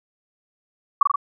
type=tone with echo; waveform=sine; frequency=1136 Hz; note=C#6; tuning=42 cents sharp; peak=-10 dBFS; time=1.01-1.03 s; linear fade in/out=5 ms; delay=43 ms; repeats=3; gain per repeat=-2 dB; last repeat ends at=1.159 s; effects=none